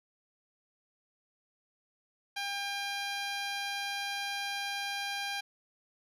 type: tone with low-pass filter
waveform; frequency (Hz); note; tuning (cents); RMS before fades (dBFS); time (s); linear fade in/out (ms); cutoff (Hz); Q
10% pulse; 801; G5; +37; -36; 2.36-5.41; 10; 9900; 0.62
effects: none